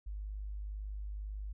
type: tone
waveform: sine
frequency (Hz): 51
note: G#1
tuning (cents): -31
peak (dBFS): -38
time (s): 0.06-1.53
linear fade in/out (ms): 10
effects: none